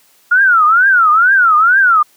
sine tone with vibrato, 1396.9 Hz, F6, in tune, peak -6 dBFS, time 0.31-2.03 s, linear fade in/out 10 ms, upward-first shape triangle, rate 2.2 Hz, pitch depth 270 cents each way, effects white hiss -51 dBFS RMS until 2.16 s + high-pass 150 Hz 12 dB/octave

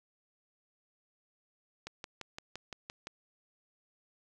click train, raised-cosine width 0.2 ms, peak -24 dBFS, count 8, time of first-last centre 1.87-3.071 s, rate 5.83 Hz, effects none

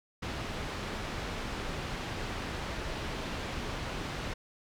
pink low-pass noise, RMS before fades -37 dBFS, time 0.22-4.34 s, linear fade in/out 10 ms, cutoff 4100 Hz, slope 12 dB/octave, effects none

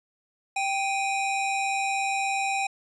square tone pair together, 784 / 2489 Hz, G5 / D#7, 0 / 0 cents, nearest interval octave + minor sixth, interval 2000 cents, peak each -27 / -30 dBFS, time 0.56-2.67 s, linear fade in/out 5 ms, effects resampled to 24000 Hz

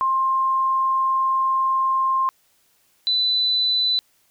sine tone pair in turn, 1058 / 3994 Hz, C6 / B7, +19 / +19 cents, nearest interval octave + major seventh, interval 2300 cents, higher second, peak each -17 dBFS, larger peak neither, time 0.01-2.29 / 3.07-3.99 s, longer first, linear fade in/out 0 ms, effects white hiss -62 dBFS RMS until 4.3 s

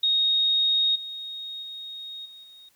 sine tone with level steps, 3734 Hz, A#7, 2 cents sharp, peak -19 / -33 / -35 / -43 / -46 dBFS, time 0.03-2.69 s, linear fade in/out 5 ms, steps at 0.95 / 1.62 / 2.25 / 2.43 s, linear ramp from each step 10 ms, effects white hiss -64 dBFS RMS until 2.75 s

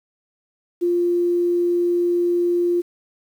sine tone, 349.2 Hz, F4, in tune, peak -16 dBFS, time 0.81-2.82 s, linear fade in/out 20 ms, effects 8-bit

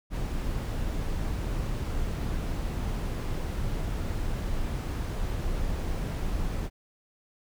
brown noise, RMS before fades -30 dBFS, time 0.1-6.7 s, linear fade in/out 50 ms, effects none

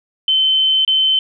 sine tone with dropouts, 3073 Hz, G7, 35 cents flat, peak -11 dBFS, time 0.28-1.19 s, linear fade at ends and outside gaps 2 ms, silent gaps 0.85-0.877 s, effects none

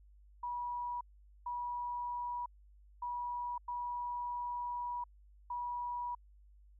sine tone bursts at uneven times, 970 Hz, B5, 31 cents flat, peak -36 dBFS, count 5, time 0.43-1.01 / 1.46-2.46 / 3.02-3.58 / 3.68-5.04 / 5.5-6.15 s, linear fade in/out 5 ms, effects added 50 Hz sine -58 dBFS peak until 6.79 s

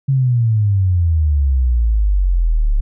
sine exponential sweep, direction down, 138.59 to 34.65 Hz, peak -11 dBFS, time 0.08-2.81 s, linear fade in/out 10 ms, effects none

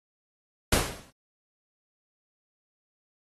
pink noise with exponential decay, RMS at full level -20 dBFS, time 0.72-1.11 s, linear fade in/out 5 ms, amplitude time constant 83 ms, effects AAC 32 kbps

